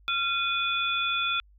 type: tone cluster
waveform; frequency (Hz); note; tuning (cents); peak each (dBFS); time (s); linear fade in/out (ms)
sine; 1377 / 2478 / 3454; F6 / D#7 / A7; -25 / -8 / -33; -29; 0.08-1.4; 0
effects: added 50 Hz sine -54 dBFS peak until 1.58 s